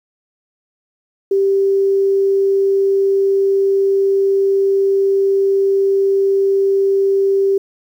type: tone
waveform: sine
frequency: 392 Hz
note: G4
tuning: in tune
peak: -11 dBFS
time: 1.31-7.58 s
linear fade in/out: 5 ms
effects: 8-bit